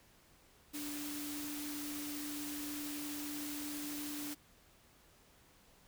sine tone in noise, 293.7 Hz, D4, in tune, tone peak -42 dBFS, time 0.73-4.35 s, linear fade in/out 20 ms, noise white, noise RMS -45 dBFS, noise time 0.73-4.35 s, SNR 0 dB, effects pink hiss -65 dBFS RMS until 5.87 s

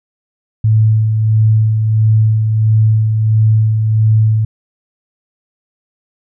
sine tone with tremolo, 109.4 Hz, A2, 9 cents flat, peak -6 dBFS, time 0.64-4.45 s, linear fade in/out 5 ms, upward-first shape sine, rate 1.5 Hz, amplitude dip 40%, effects none

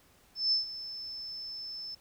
sine tone with ADSR envelope, 5270 Hz, E8, 1 cent flat, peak -23 dBFS, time 0.35-1.95 s, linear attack 170 ms, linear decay 130 ms, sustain -15 dB, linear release 7 ms, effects pink hiss -63 dBFS RMS until 2 s

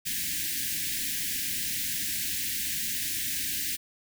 white band-stop noise, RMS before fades -31 dBFS, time 0.05-3.77 s, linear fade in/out 20 ms, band 330 to 1600 Hz, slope 96 dB/octave, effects none

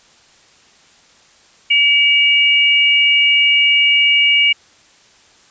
sine tone pair together, 2287 / 2850 Hz, D7 / F7, -47 / +34 cents, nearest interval major third, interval 381 cents, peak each -12 dBFS, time 1.7-4.53 s, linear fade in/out 10 ms, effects white hiss -49 dBFS RMS until 5.5 s + resampled to 16000 Hz

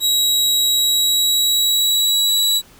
sawtooth tone with pitch glide, 3852 to 3908 Hz, B7 to B7, -44 to -19 cents, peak -11 dBFS, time 0-2.62 s, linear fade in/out 50 ms, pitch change +25 cents, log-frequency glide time 0.55-2.46 s, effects pink hiss -47 dBFS RMS until 2.79 s

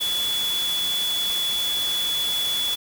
sine tone in noise, 3421 Hz, A7, 49 cents flat, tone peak -22 dBFS, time 0-2.76 s, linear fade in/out 20 ms, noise white, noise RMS -31 dBFS, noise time 0-2.76 s, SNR +6 dB, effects none

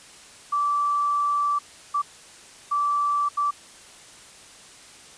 sine tone bursts at uneven times, 1162 Hz, D6, 19 cents flat, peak -20 dBFS, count 4, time 0.52-1.59 / 1.94-2.02 / 2.71-3.29 / 3.37-3.51 s, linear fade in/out 10 ms, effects white hiss -47 dBFS RMS until 5.17 s + resampled to 22050 Hz

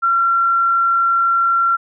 sine tone, 1366 Hz, F6, 39 cents flat, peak -12 dBFS, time 0.02-1.77 s, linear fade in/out 20 ms, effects none

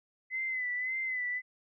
sine tone with vibrato, 2025 Hz, B6, 43 cents sharp, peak -31 dBFS, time 0.3-1.42 s, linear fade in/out 50 ms, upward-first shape sine, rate 1.8 Hz, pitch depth 51 cents each way, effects none

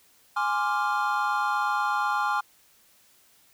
triangle chord, D half-diminished seventh, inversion second, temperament equal, 830.6 / 1046.5 / 1174.7 / 1396.9 Hz, Ab5 / C6 / D6 / F6, 0 / 0 / 0 / 0 cents, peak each -26 / -28 / -28 / -27 dBFS, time 0.36-2.41 s, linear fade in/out 10 ms, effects white hiss -60 dBFS RMS until 3.53 s

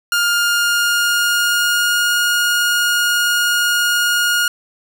sawtooth tone with pitch glide, 1410 to 1430.5 Hz, F6 to F6, +16 to +41 cents, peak -10 dBFS, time 0.12-4.48 s, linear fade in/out 2 ms, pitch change +25 cents, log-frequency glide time 0.29-2.15 s, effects none

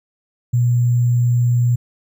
sine tone with sample-and-hold, 121.3 Hz, B2, 31 cents flat, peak -12 dBFS, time 0.53-1.76 s, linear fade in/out 10 ms, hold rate 7350 Hz, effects none

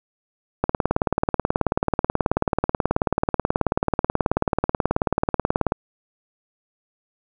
click train, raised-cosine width 1 ms, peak -4 dBFS, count 95, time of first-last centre 0.64-5.721 s, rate 18.5 Hz, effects none

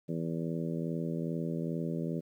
harmonic tone, 82.41 Hz, E2, in tune, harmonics 2 / 3 / 4 / 5 / 6 / 7, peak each -34 / -38 / -40 / -42 / -44 / -45 dBFS, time 0.08-2.21 s, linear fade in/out 20 ms, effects 11-bit

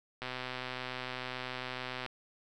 click train, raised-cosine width 0.3 ms, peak -22 dBFS, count 235, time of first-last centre 0.22-2.063 s, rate 127 Hz, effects none

